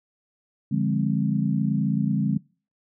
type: chord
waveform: sine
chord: D half-diminished seventh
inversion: none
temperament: equal with one note detuned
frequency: 146.83 / 174.61 / 205.4 / 261.6 Hz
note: D3 / F3 / Ab3 / C4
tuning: 0 / 0 / -19 / 0 cents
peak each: -25 / -28 / -24 / -29 dBFS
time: 0.71-2.38 s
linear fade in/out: 10 ms
effects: noise-tail reverb RT60 0.4 s tail -26 dB re dry